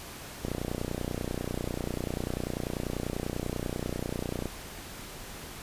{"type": "click train", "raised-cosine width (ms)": 2, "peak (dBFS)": -18, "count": 122, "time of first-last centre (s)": [0.45, 4.457], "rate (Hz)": 30.2, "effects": ["pink hiss -43 dBFS RMS until 5.62 s", "resampled to 32000 Hz"]}